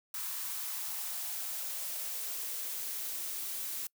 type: noise with high-pass filter sweep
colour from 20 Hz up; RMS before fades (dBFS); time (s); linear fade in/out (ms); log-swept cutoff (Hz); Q
blue; -38; 0.14-3.87; 2; 1100 to 250; 2.4
effects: noise-tail reverb RT60 0.1 s tail -26 dB re dry